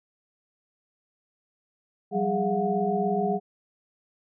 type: tone cluster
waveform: sine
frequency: 179.1 / 195.8 / 411.9 / 683 / 730 Hz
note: F3 / G3 / G#4 / F5 / F#5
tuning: +44 / -2 / -14 / -39 / -24 cents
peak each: -34 / -28 / -27 / -33 / -28 dBFS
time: 2.11-3.4 s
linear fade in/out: 50 ms
effects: none